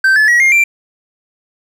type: tone with pitch steps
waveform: triangle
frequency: 1555 / 1725.4 / 1914.4 / 2124 / 2357 Hz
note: G6 / A6 / A#6 / C7 / D7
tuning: -14 / -34 / +46 / +25 / +6 cents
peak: -5 dBFS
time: 0.04-0.64 s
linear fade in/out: 5 ms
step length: 120 ms
effects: none